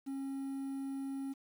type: tone with quantisation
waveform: triangle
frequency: 272 Hz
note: C#4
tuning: 33 cents flat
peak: -35 dBFS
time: 0.06-1.34 s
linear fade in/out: 20 ms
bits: 10
effects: none